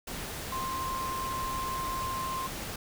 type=tone in noise; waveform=sine; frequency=1051 Hz; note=C6; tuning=7 cents sharp; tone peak=-32 dBFS; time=0.52-2.47 s; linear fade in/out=5 ms; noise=pink; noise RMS=-38 dBFS; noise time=0.07-2.76 s; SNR=+3 dB; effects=none